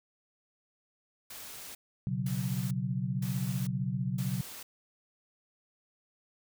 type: noise bursts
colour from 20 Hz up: white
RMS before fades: -45 dBFS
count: 4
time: 1.3-4.63 s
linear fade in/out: 5 ms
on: 450 ms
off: 510 ms
type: chord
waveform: sine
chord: B suspended second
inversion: none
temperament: just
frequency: 123.47 / 138.9 / 185.21 Hz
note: B2 / C#3 / F#3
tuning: 0 / +4 / +2 cents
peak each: -34 dBFS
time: 2.07-4.41 s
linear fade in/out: 0 ms
effects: none